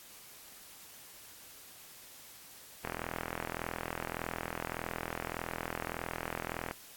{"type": "click train", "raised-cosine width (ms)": 0.5, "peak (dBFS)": -20, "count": 162, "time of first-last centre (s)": [2.85, 6.711], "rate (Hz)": 41.7, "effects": ["white hiss -53 dBFS RMS until 6.96 s", "AAC 64 kbps"]}